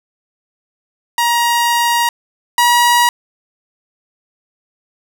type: tone pair in turn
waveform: sawtooth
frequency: 946 / 959.8 Hz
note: A#5 / B5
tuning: +25 / -50 cents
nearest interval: unison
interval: 25 cents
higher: second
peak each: -8 / -5 dBFS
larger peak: second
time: 1.18-2.09 / 2.58-3.09 s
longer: first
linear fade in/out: 2 ms
effects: none